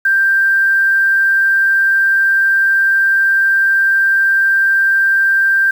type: tone with quantisation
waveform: sine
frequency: 1578 Hz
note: G6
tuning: 11 cents sharp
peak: -9 dBFS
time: 0.05-5.71 s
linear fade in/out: 5 ms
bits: 6
effects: none